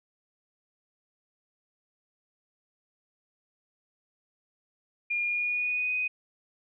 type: tone with pitch glide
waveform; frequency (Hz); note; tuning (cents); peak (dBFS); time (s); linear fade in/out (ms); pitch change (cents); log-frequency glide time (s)
sine; 2418 to 2497; D7 to D#7; +50 to +6; -26; 5.1-6.08; 10; +56; 5.24-5.94
effects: none